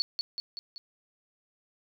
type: tone with echo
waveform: sine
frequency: 4435 Hz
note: C#8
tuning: in tune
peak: -24 dBFS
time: 0-0.02 s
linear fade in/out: 0 ms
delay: 190 ms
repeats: 4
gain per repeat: -4 dB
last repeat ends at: 0.78 s
effects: none